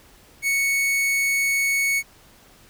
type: tone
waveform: 45% pulse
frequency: 2217 Hz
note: C#7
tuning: in tune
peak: -19 dBFS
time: 0.42-2.03 s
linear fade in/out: 50 ms
effects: pink hiss -52 dBFS RMS until 2.69 s